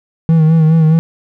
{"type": "tone with vibrato", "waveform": "triangle", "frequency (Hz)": 160, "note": "D#3", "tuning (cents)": 49, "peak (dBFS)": -4, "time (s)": [0.29, 0.99], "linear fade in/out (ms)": 0, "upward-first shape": "sine", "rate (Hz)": 4.8, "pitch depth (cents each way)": 46, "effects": []}